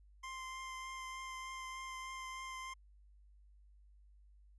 25% pulse tone with vibrato, 1046.5 Hz, C6, in tune, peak -40 dBFS, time 0.23-2.74 s, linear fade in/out 10 ms, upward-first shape triangle, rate 3.3 Hz, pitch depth 13 cents each way, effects added 50 Hz sine -60 dBFS peak until 4.58 s + resampled to 22050 Hz

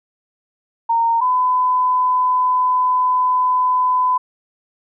sine tone pair in turn, 922 / 1006.6 Hz, A#5 / B5, -19 / +33 cents, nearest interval major second, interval 152 cents, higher second, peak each -13 dBFS, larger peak neither, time 0.89-1.21 / 1.21-4.18 s, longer second, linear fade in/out 10 ms, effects none

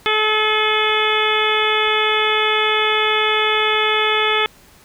harmonic tone with a mistuned harmonic, 430.8 Hz, A4, 37 cents flat, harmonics 1 / 2 / 3 / 4 / 5 / 6 / 7 / 8, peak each -21 / -24 / -21 / -25 / -22 / -24 / -26 / -22 dBFS, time 0.06-4.46 s, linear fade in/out 0 ms, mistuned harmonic 6, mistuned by -30 cents, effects pink hiss -48 dBFS RMS until 4.84 s

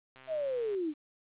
click train, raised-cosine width 0.3 ms, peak -37 dBFS, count 78, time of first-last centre 0.16-0.748 s, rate 131 Hz
sine linear sweep, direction down, 659.3 to 284.8 Hz, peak -30 dBFS, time 0.27-0.94 s, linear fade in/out 50 ms
effects resampled to 8000 Hz + 10-bit

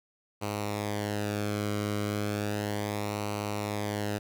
sawtooth tone with flanger, 103.83 Hz, G#2, in tune, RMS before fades -32 dBFS, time 0.41-4.19 s, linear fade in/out 20 ms, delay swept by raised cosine 0.58 to 1.15 ms, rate 0.34 Hz, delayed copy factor -0.65, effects 10-bit

